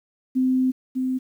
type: tone pair in turn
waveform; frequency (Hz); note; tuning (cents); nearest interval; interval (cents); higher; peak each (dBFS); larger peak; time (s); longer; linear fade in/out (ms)
sine; 258 / 258; C4 / C4; -24 / -24; unison; 0; neither; -17 / -21; first; 0.35-0.72 / 0.95-1.19; first; 20
effects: 9-bit